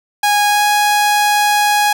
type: tone with pitch glide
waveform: sawtooth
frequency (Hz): 825 to 830.3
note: G#5 to G#5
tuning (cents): -12 to -1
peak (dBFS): -7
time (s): 0.23-1.93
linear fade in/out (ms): 5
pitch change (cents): +11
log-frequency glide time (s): 0.46-0.64
effects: none